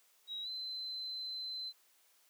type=tone with pitch glide; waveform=sine; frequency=3835 to 4063 Hz; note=A#7 to B7; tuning=+48 to +48 cents; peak=-39 dBFS; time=0.27-1.73 s; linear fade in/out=50 ms; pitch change=+100 cents; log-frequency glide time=0.42-0.49 s; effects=white hiss -69 dBFS RMS until 2.29 s + high-pass 400 Hz 12 dB/octave